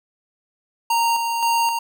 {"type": "tone with tremolo", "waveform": "square", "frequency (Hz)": 927, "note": "A#5", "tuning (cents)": -10, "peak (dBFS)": -17, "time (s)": [0.9, 1.79], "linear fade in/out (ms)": 5, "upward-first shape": "square", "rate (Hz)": 1.9, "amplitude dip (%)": 40, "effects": []}